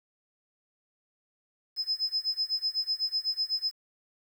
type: tone with tremolo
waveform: sine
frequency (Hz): 5100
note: D#8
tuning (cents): +42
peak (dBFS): -24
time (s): 1.76-3.72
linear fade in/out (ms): 50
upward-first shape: sine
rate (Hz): 8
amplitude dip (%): 95
effects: 9-bit